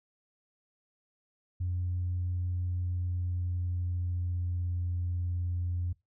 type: tone with pitch glide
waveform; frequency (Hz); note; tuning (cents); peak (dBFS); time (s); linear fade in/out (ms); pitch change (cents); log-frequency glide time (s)
sine; 89.4 to 88.12; F2 to F2; +41 to +16; -28; 1.6-5.93; 10; -25; 2.64-4.87
effects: noise-tail reverb RT60 0.2 s tail -22 dB re dry + tanh soft clip ceiling -25 dBFS